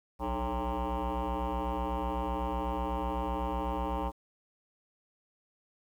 sine tone with frequency modulation, 426.5 Hz, G#4, 46 cents sharp, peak -27 dBFS, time 0.19-4.12 s, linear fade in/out 50 ms, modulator 123 Hz, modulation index 4.9, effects tanh soft clip ceiling -29 dBFS + 10-bit

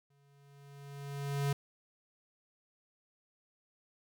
square tone with exponential growth, 141 Hz, C#3, 30 cents sharp, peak -29 dBFS, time 0.1-1.53 s, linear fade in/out 5 ms, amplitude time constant 310 ms, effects none

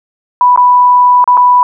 sine tone with dropouts, 987.8 Hz, B5, in tune, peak -3 dBFS, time 0.41-1.63 s, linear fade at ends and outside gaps 1 ms, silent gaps 0.561-0.575 / 1.242-1.276 / 1.371-1.375 s, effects none

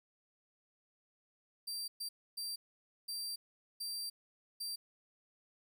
sawtooth tone bursts at uneven times, 4703 Hz, D8, 2 cents sharp, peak -36 dBFS, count 6, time 1.67-1.88 / 2-2.09 / 2.37-2.56 / 3.08-3.36 / 3.8-4.1 / 4.6-4.76 s, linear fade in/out 10 ms, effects 13-bit

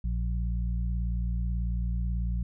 harmonic tone, 58.27 Hz, A#1, in tune, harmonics 1 / 2 / 3, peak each -27 / -36 / -37 dBFS, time 0.04-2.43 s, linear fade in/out 5 ms, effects none

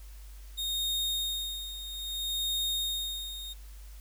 40% pulse tone with tremolo, 3705 Hz, A#7, 11 cents flat, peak -27 dBFS, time 0.57-3.54 s, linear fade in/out 20 ms, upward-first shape sine, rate 0.61 Hz, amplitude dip 70%, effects added 50 Hz sine -44 dBFS peak until 4 s + white hiss -58 dBFS RMS until 4 s

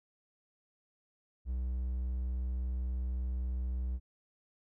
triangle tone, 62.6 Hz, B1, 24 cents sharp, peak -30 dBFS, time 1.45-4 s, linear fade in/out 50 ms, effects none

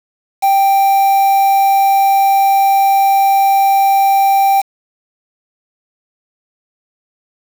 triangle tone with quantisation, 785 Hz, G5, 2 cents sharp, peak -6 dBFS, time 0.42-4.62 s, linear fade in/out 20 ms, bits 4, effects none

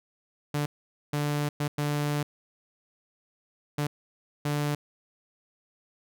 sawtooth tone bursts at uneven times, 146.83 Hz, D3, in tune, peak -22 dBFS, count 6, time 0.54-0.66 / 1.13-1.49 / 1.6-1.68 / 1.78-2.23 / 3.78-3.87 / 4.45-4.75 s, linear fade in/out 5 ms, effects none

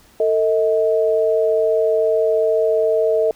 sine tone pair together, 448.8 / 634.7 Hz, A4 / D#5, +34 / +34 cents, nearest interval tritone, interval 600 cents, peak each -16 / -17 dBFS, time 0.2-3.31 s, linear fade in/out 2 ms, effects pink hiss -51 dBFS RMS until 3.35 s

